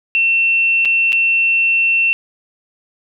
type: tone with dropouts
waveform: sine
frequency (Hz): 2700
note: E7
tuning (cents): +41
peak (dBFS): -11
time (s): 0.15-2.13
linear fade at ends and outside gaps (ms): 0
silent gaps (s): 0.85-0.855 / 1.122-1.129
effects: none